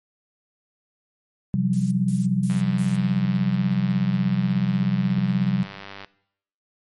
sine chord, C suspended fourth, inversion none, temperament equal with one note detuned, 130.81 / 174.61 / 191.08 Hz, C3 / F3 / G3, 0 / 0 / -44 cents, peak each -24 / -24 / -22 dBFS, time 1.54-5.63 s, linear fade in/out 0 ms
violet noise bursts, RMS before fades -37 dBFS, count 4, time 1.73-2.96 s, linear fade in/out 2 ms, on 180 ms, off 170 ms
click train, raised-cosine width 0.3 ms, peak -21 dBFS, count 351, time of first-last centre 2.5-6.046 s, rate 98.7 Hz
effects noise-tail reverb RT60 0.7 s tail -19 dB re dry + MP3 48 kbps

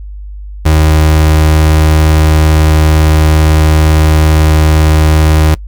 35% pulse tone, 77.78 Hz, D#2, in tune, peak -3 dBFS, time 0.65-5.55 s, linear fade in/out 10 ms, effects noise-tail reverb RT60 0.1 s tail -22 dB re dry + added 50 Hz sine -22 dBFS peak until 5.67 s

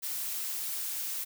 blue noise, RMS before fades -35 dBFS, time 0.02-1.25 s, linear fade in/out 20 ms, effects none

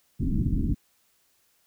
pink low-pass noise, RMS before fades -25 dBFS, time 0.19-0.75 s, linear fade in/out 20 ms, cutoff 310 Hz, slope 48 dB/octave, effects white hiss -67 dBFS RMS until 1.66 s

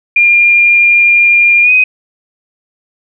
sine tone with pitch glide, 2404 to 2508 Hz, D7 to D#7, +40 to +13 cents, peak -4 dBFS, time 0.16-1.84 s, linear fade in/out 5 ms, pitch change +73 cents, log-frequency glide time 1.62-1.72 s, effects none

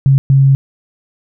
sine tone bursts at uneven times, 136.2 Hz, C#3, 30 cents flat, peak -5 dBFS, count 2, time 0.06-0.18 / 0.3-0.55 s, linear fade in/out 0 ms, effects none

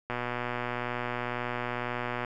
click train, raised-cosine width 0.5 ms, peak -17 dBFS, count 263, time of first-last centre 0.1-2.248 s, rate 122 Hz, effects none

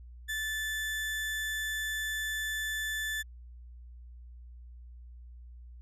35% pulse tone, 1750 Hz, A6, 10 cents flat, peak -30 dBFS, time 0.28-3.23 s, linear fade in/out 20 ms, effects added 60 Hz sine -46 dBFS peak until 5.81 s + resampled to 32000 Hz

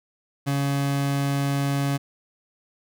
30% pulse tone, 140 Hz, C#3, 18 cents sharp, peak -19 dBFS, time 0.46-1.98 s, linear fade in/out 20 ms, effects none

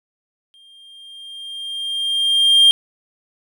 triangle tone with exponential growth, 3200 Hz, G7, 35 cents sharp, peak -5 dBFS, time 0.54-2.71 s, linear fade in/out 0 ms, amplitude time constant 470 ms, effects none

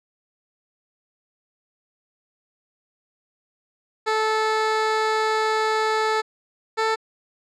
15% pulse tone pair in turn, 436.5 / 442.6 Hz, A4 / A4, -14 / +10 cents, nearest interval unison, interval 24 cents, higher second, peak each -13 dBFS, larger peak neither, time 4.06-6.22 / 6.77-6.96 s, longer first, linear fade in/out 20 ms, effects low-pass 5000 Hz 12 dB/octave

